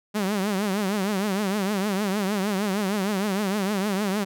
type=tone with vibrato; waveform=sawtooth; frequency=200 Hz; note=G3; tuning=35 cents sharp; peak=-19 dBFS; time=0.14-4.25 s; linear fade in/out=20 ms; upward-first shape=triangle; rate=6.5 Hz; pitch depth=150 cents each way; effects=none